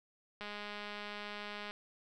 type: click train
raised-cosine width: 0.3 ms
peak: -28 dBFS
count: 270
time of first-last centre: 0.41-1.71 s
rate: 207 Hz
effects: none